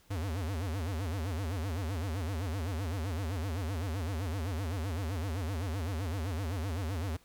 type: tone with vibrato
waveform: square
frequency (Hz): 88.4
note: F2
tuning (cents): +22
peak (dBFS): -33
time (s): 0.1-7.17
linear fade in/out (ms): 10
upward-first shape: sine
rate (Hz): 7.8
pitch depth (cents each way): 250
effects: pink hiss -64 dBFS RMS until 7.24 s